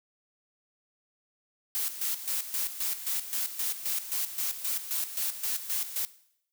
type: noise with tremolo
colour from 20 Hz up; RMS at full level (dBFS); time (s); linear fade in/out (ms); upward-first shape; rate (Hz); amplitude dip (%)
blue; -30; 1.75-6.05; 0; square; 3.8; 70
effects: noise-tail reverb RT60 0.7 s tail -18 dB re dry